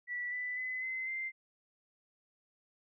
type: tone with pitch steps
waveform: sine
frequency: 1956 / 1987.9 / 2020 / 2053 / 2087 Hz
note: B6 / B6 / B6 / C7 / C7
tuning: -17 / +11 / +39 / -33 / -5 cents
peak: -35 dBFS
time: 0.07-1.32 s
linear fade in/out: 50 ms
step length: 250 ms
effects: none